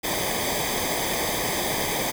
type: noise with comb filter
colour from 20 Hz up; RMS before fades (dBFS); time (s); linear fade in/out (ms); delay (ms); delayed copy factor
pink; -26; 0.03-2.12; 20; 0.72; -0.8
effects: none